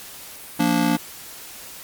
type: chord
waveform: square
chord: Bb major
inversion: second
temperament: just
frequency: 174.81 / 233.1 / 291.4 Hz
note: F3 / Bb3 / D4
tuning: +2 / 0 / -13 cents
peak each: -24 / -22 / -21 dBFS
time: 0.59-0.97 s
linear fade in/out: 10 ms
effects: white hiss -39 dBFS RMS until 1.83 s + Opus 48 kbps